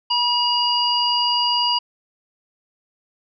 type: tone cluster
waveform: sine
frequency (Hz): 967 / 2875 / 4791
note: B5 / F7 / D8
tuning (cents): -37 / +50 / +34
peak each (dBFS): -21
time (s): 0.1-1.79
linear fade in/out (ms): 10
effects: none